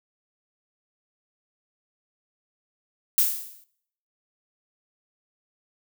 violet noise with exponential decay, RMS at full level -17 dBFS, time 3.18-3.64 s, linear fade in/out 1 ms, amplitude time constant 100 ms, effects noise-tail reverb RT60 0.7 s tail -21 dB re dry

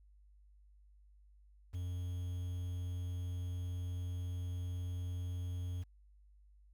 triangle tone with quantisation, 89.1 Hz, F2, 35 cents sharp, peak -35 dBFS, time 1.73-5.84 s, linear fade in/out 20 ms, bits 10, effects added 50 Hz sine -60 dBFS peak until 6.73 s

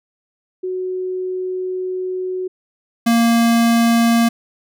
sine / square tone pair in turn, 369.7 / 232.2 Hz, F#4 / A#3, -1 / -7 cents, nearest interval minor sixth, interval 806 cents, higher first, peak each -20 / -12 dBFS, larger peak second, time 0.63-2.48 / 3.06-4.29 s, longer first, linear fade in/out 10 ms, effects none

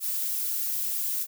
violet noise with flanger, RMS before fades -29 dBFS, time 0-1.27 s, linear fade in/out 50 ms, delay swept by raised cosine 1.9 to 3.2 ms, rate 3.1 Hz, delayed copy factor -0.65, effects none

